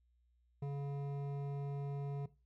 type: tone with hard clipping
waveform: sine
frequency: 141.1 Hz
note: C#3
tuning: 31 cents sharp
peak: -39 dBFS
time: 0.62-2.26 s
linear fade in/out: 5 ms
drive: 11 dB
effects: noise-tail reverb RT60 0.3 s tail -18 dB re dry + added 60 Hz sine -70 dBFS peak until 2.45 s